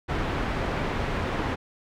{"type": "low-pass noise", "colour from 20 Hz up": "pink", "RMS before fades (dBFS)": -28, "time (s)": [0.08, 1.56], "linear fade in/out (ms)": 20, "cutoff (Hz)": 2100, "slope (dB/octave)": 12, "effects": []}